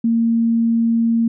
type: tone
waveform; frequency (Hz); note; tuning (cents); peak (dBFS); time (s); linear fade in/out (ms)
sine; 229.9; A#3; -24; -13; 0.04-1.28; 5
effects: none